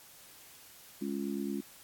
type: chord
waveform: sine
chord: Db major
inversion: second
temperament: just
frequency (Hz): 207.9 / 277.2 / 346.5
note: Ab3 / Db4 / F4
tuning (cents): +2 / 0 / -14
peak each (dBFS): -36 / -37 / -39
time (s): 1.01-1.61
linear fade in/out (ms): 10
effects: white hiss -55 dBFS RMS until 1.83 s + AAC 64 kbps